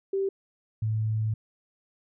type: tone pair in turn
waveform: sine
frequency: 389.6 / 109.33 Hz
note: G4 / A2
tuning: -11 / -11 cents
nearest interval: octave + minor seventh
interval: 2200 cents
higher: first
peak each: -24 dBFS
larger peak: neither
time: 0.13-0.29 / 0.82-1.34 s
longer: second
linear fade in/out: 5 ms
effects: none